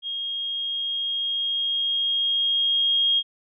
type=tone with level ramp; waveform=sine; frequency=3253 Hz; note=G#7; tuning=37 cents flat; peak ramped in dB=-27 to -17 dBFS; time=0.02-3.23 s; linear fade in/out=50 ms; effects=none